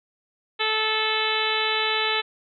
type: harmonic tone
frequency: 436.3 Hz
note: A4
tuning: 15 cents flat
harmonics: 1 / 2 / 3 / 4 / 5 / 6 / 7 / 8 / 9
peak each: -30 / -30 / -30 / -30 / -30 / -30 / -30 / -30 / -30 dBFS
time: 0.59-2.22 s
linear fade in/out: 20 ms
effects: none